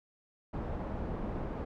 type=low-pass noise; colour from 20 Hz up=pink; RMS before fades=-37 dBFS; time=0.53-1.65 s; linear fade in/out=10 ms; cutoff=800 Hz; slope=12 dB/octave; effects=none